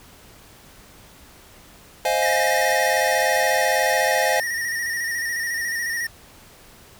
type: chord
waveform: square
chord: F minor seventh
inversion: second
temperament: equal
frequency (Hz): 523.3 / 622.3 / 698.5 / 830.6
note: C5 / Eb5 / F5 / Ab5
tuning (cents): 0 / 0 / 0 / 0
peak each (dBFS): -25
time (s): 2.05-4.4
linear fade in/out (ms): 2
type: tone with vibrato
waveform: square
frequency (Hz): 1864.7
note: A#6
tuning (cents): 0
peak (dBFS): -24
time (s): 2.22-6.07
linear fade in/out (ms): 5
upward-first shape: square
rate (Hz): 14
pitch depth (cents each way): 42
effects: pink hiss -48 dBFS RMS until 6.99 s